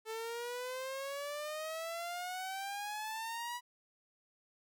sawtooth exponential sweep, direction up, 438.4 to 980 Hz, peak -35 dBFS, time 0.05-3.61 s, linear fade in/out 50 ms, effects none

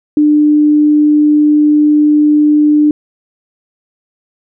sine tone, 299 Hz, D4, 31 cents sharp, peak -5 dBFS, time 0.17-2.91 s, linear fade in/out 2 ms, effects none

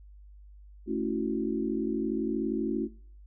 sine chord, F# minor seventh, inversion first, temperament equal, 220 / 277.2 / 329.6 / 370 Hz, A3 / C#4 / E4 / F#4, 0 / 0 / 0 / 0 cents, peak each -33 dBFS, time 0.86-2.89 s, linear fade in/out 50 ms, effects noise-tail reverb RT60 0.5 s tail -22 dB re dry + added 50 Hz sine -48 dBFS peak until 3.26 s

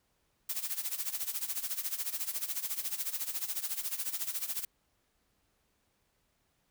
blue noise with tremolo, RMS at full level -33 dBFS, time 0.49-4.65 s, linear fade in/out 5 ms, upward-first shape sine, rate 14 Hz, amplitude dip 80%, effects pink hiss -75 dBFS RMS until 6.7 s

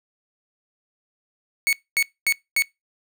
40% pulse tone bursts, 2217 Hz, C#7, in tune, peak -16 dBFS, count 4, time 1.67-2.622 s, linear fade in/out 0 ms, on 58 ms, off 240 ms, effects noise-tail reverb RT60 0.2 s tail -23 dB re dry

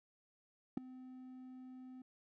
triangle tone with ADSR envelope, 256.2 Hz, C4, 36 cents flat, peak -27 dBFS, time 0.77-2.02 s, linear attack 5 ms, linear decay 6 ms, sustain -21 dB, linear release 4 ms, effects none

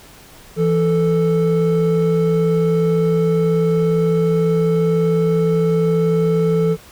triangle tone pair together, 166.53 / 440.5 Hz, E3 / A4, +18 / +2 cents, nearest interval octave + perfect fourth, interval 1684 cents, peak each -14 dBFS, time 0.56-6.77 s, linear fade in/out 50 ms, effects pink hiss -43 dBFS RMS until 6.91 s

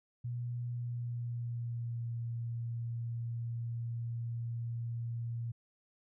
sine tone with pitch glide, 120.8 to 117.09 Hz, B2 to A#2, -38 to +8 cents, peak -35 dBFS, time 0.24-5.52 s, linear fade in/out 10 ms, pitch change -54 cents, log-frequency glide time 0.71-2.13 s, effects none

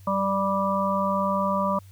harmonic tone with a mistuned harmonic, 196 Hz, G3, in tune, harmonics 1 / 3 / 5 / 6, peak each -27 / -27 / -27 / -27 dBFS, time 0.07-1.79 s, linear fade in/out 5 ms, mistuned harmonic 1, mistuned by -17 cents, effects added 96 Hz sine -45 dBFS peak until 1.91 s + white hiss -59 dBFS RMS until 1.91 s

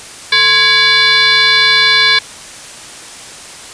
sine tone with frequency modulation, 2874 Hz, F7, 49 cents sharp, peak -6 dBFS, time 0.32-2.19 s, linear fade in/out 5 ms, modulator 607 Hz, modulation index 2.6, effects white hiss -31 dBFS RMS until 3.73 s + resampled to 22050 Hz

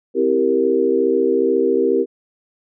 sine chord, C dominant seventh, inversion none, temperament equal, 261.6 / 329.6 / 392 / 466.2 Hz, C4 / E4 / G4 / Bb4, 0 / 0 / 0 / 0 cents, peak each -22 / -22 / -17 / -18 dBFS, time 0.14-2.06 s, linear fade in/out 50 ms, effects none

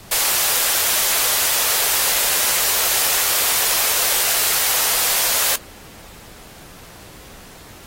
white high-pass noise, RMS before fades -18 dBFS, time 0.11-5.56 s, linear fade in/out 5 ms, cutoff 420 Hz, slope 24 dB/octave, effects pink hiss -42 dBFS RMS until 7.86 s + AAC 48 kbps

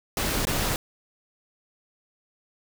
pink noise with dropouts, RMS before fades -26 dBFS, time 0.17-0.76 s, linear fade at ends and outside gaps 1 ms, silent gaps 0.452-0.47 s, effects none

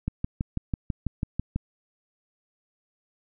click train, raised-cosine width 5 ms, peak -14 dBFS, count 10, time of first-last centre 0.08-1.56 s, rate 6.08 Hz, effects none

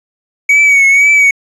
triangle tone with vibrato, 2249 Hz, C#7, 24 cents sharp, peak -3 dBFS, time 0.49-1.31 s, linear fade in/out 5 ms, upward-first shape triangle, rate 2 Hz, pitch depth 59 cents each way, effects resampled to 24000 Hz + 7-bit

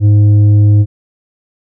triangle tone with tanh clipping, 103.83 Hz, G#2, in tune, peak -5 dBFS, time 0-0.86 s, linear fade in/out 50 ms, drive 10 dB, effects none

